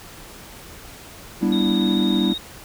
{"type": "chord", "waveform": "triangle", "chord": "E minor seventh", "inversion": "first", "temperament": "equal with one note detuned", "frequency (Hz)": [196, 242, 293.7, 329.6], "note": ["G3", "B3", "D4", "E4"], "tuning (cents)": [0, -35, 0, 0], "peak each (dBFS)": [-19, -21, -22, -21], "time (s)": [1.41, 2.34], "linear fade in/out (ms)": 20}
{"type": "tone with vibrato", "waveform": "sine", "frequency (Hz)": 3729, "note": "A#7", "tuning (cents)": 0, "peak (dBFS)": -26, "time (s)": [1.52, 2.38], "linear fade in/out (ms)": 5, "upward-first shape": "triangle", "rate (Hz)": 18, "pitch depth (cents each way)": 35}
{"effects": ["pink hiss -41 dBFS RMS until 2.64 s"]}